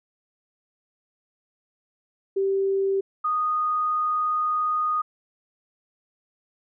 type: tone pair in turn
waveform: sine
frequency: 389.7 / 1237.2 Hz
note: G4 / D#6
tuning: -10 / -10 cents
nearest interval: octave + minor sixth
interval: 2000 cents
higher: second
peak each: -20 / -21 dBFS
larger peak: first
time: 2.36-3.01 / 3.24-5.02 s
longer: second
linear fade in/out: 10 ms
effects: none